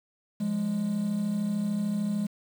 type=tone pair together; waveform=triangle; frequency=174.5 / 207.9 Hz; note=F3 / G#3; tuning=-1 / +2 cents; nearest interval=minor third; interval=303 cents; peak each=-31 / -24 dBFS; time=0.4-2.27 s; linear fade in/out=10 ms; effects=tanh soft clip ceiling -18 dBFS + 8-bit